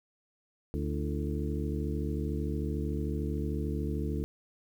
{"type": "harmonic tone with a mistuned harmonic", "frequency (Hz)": 73.42, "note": "D2", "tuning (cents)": 0, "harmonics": [1, 2, 3, 4, 5, 6], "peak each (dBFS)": [-33, -36, -38, -39, -40, -41], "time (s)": [0.74, 4.24], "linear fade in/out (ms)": 0, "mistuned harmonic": 5, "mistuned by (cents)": -120, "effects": ["10-bit"]}